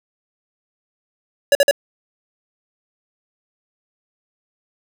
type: tone bursts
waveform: square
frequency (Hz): 565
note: C#5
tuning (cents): +33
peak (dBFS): -10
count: 3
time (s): 1.52-1.711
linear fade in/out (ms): 2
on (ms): 31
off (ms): 49
effects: none